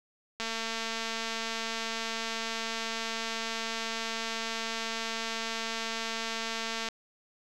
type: click train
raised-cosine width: 0.2 ms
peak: -17 dBFS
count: 1467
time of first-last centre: 0.4-6.887 s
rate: 226 Hz
effects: none